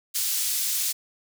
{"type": "high-pass noise", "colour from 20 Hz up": "pink", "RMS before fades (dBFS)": -26, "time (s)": [0.14, 0.93], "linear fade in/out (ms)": 20, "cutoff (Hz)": 5300, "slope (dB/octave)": 12, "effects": []}